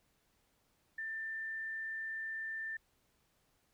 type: tone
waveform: sine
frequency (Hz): 1784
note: A6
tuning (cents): +23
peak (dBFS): -38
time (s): 0.98-2.77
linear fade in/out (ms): 5
effects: pink hiss -75 dBFS RMS until 3.73 s